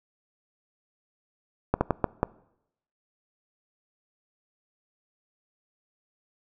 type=slowing click train; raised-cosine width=1 ms; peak=-7 dBFS; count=5; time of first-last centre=1.74-2.231 s; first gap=70 ms; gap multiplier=1.39; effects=noise-tail reverb RT60 0.8 s tail -22 dB re dry